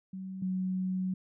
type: tone pair in turn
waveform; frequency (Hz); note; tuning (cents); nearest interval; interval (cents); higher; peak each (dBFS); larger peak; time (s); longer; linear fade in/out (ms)
sine; 189.1 / 186.07; F#3 / F#3; +38 / +10; unison; 28; first; -37 / -29; second; 0.13-0.42 / 0.42-1.14; second; 5
effects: none